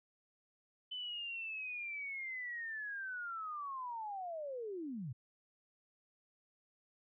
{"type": "linear sweep", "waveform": "sine", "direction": "down", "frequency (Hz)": [3036, 110], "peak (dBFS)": -40, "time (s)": [0.91, 5.13], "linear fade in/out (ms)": 10, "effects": []}